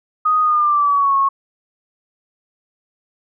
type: tone with pitch glide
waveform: sine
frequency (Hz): 1244.5 to 1096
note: D#6 to C#6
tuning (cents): 0 to -20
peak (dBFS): -12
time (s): 0.25-1.29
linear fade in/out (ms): 10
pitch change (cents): -220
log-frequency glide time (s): 0.42-1.16
effects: none